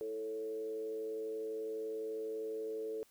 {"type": "tone with frequency modulation", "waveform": "sine", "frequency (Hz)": 440, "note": "A4", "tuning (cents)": 0, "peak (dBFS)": -37, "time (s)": [0.01, 3.03], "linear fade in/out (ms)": 0, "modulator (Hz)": 112, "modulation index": 0.5, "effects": ["white hiss -68 dBFS RMS until 3.1 s"]}